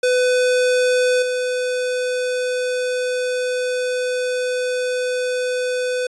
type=tone with level steps; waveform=square; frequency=501 Hz; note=B4; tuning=25 cents sharp; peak=-15 / -20 dBFS; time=0.03-6.07 s; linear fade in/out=5 ms; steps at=1.22 s; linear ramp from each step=5 ms; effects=resampled to 22050 Hz